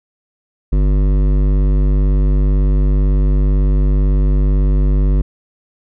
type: tone with hard clipping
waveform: sine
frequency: 49 Hz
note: G1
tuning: in tune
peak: -12 dBFS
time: 0.72-5.22 s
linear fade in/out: 10 ms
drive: 14 dB
effects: none